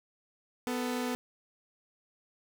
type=tone pair together; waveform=sawtooth; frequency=248.9 / 442.7 Hz; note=B3 / A4; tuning=+14 / +11 cents; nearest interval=minor seventh; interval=997 cents; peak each=-28 / -34 dBFS; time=0.67-1.15 s; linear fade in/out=0 ms; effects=11-bit